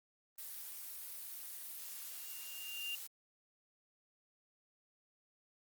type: noise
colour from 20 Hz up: blue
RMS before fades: -47 dBFS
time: 0.38-3.07 s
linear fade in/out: 5 ms
type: tone with exponential growth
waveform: sine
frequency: 2794 Hz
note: F7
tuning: in tune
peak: -37 dBFS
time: 1.8-2.95 s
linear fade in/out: 2 ms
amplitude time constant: 250 ms
effects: Opus 32 kbps